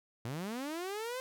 sawtooth linear sweep, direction up, 108.1 to 523.3 Hz, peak -33 dBFS, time 0.25-1.2 s, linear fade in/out 0 ms, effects none

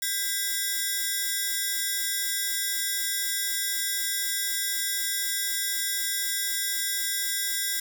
5% pulse ring-modulated tone, 1796 Hz, A6, 35 cents sharp, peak -12 dBFS, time 0.02-7.8 s, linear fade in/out 5 ms, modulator 201 Hz, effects none

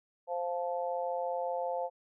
harmonic tone, 174.61 Hz, F3, in tune, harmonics 3 / 4 / 5, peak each -34 / -36 / -38 dBFS, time 0.27-1.9 s, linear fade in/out 50 ms, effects none

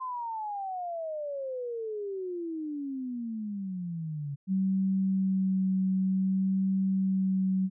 sine exponential sweep, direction down, 1046.5 to 138.59 Hz, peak -32 dBFS, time 0-4.36 s, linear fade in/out 20 ms
sine tone with vibrato, 190.2 Hz, F#3, 48 cents sharp, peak -24 dBFS, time 4.47-7.7 s, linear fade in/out 50 ms, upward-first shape sine, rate 0.55 Hz, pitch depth 12 cents each way
effects none

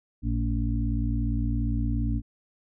harmonic tone with a mistuned harmonic, 57.2 Hz, A#1, 32 cents flat, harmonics 1 / 2 / 4 / 5, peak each -26 / -29 / -32 / -33 dBFS, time 0.22-2.22 s, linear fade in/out 50 ms, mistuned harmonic 1, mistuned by -77 cents, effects none

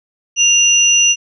sine tone pair together, 2794 / 5920 Hz, F7 / F#8, 0 / 0 cents, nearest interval octave + minor second, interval 1300 cents, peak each -11 dBFS, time 0.36-1.16 s, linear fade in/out 50 ms, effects none

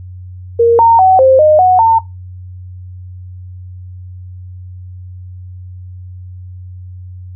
sine tone with pitch steps, 466.4 / 919 / 753 / 526 / 613 / 737 / 904 Hz, A#4 / A#5 / F#5 / C5 / D#5 / F#5 / A5, +1 / -25 / +30 / +9 / -26 / -7 / +47 cents, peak -4 dBFS, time 0.59-1.99 s, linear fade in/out 10 ms, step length 200 ms, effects noise-tail reverb RT60 0.2 s tail -17 dB re dry + added 91 Hz sine -27 dBFS peak until 7.35 s

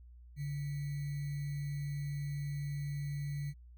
sine tone with sample-and-hold, 143.9 Hz, D3, 35 cents flat, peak -35 dBFS, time 0.36-3.54 s, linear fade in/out 50 ms, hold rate 2100 Hz, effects added 60 Hz sine -52 dBFS peak until 3.77 s

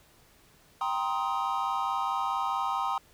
triangle chord, C minor seventh, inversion second, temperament just, 784.9 / 941.9 / 1046.5 / 1255.8 Hz, G5 / Bb5 / C6 / Eb6, +2 / +18 / 0 / +16 cents, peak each -31 dBFS, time 0.81-2.98 s, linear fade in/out 2 ms, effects pink hiss -60 dBFS RMS until 3.13 s

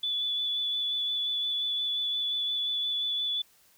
sine tone with vibrato, 3455 Hz, A7, 32 cents flat, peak -27 dBFS, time 0.03-3.42 s, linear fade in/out 5 ms, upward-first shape sine, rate 5.7 Hz, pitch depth 15 cents each way, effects white hiss -62 dBFS RMS until 3.77 s

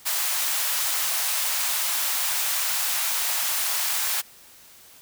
white high-pass noise, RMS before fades -25 dBFS, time 0.05-4.22 s, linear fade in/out 20 ms, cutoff 690 Hz, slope 24 dB/octave, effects white hiss -50 dBFS RMS until 5.01 s

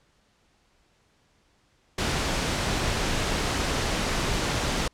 pink noise, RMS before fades -26 dBFS, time 1.98-4.88 s, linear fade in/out 5 ms, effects pink hiss -65 dBFS RMS until 4.93 s + low-pass 7000 Hz 12 dB/octave

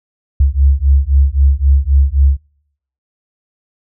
sine beating tone pair, 67.2 / 71 Hz, C2 / C#2, +47 / +42 cents, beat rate 3.8 Hz, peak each -11 dBFS, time 0.4-2.37 s, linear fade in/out 5 ms, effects noise-tail reverb RT60 0.7 s tail -23 dB re dry

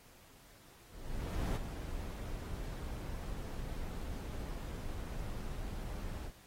brown noise with ADSR envelope, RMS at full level -33 dBFS, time 0.88-6.32 s, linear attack 680 ms, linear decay 20 ms, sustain -8 dB, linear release 65 ms, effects pink hiss -61 dBFS RMS until 6.46 s + AAC 48 kbps

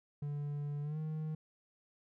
triangle tone with pitch glide, 145.4 to 155.84 Hz, D3 to D#3, -17 to +3 cents, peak -34 dBFS, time 0.22-1.35 s, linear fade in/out 5 ms, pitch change +120 cents, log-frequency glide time 0.82-0.98 s, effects none

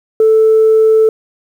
sine tone, 440 Hz, A4, in tune, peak -4 dBFS, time 0.2-1.09 s, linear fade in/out 2 ms, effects tanh soft clip ceiling -2 dBFS + 7-bit

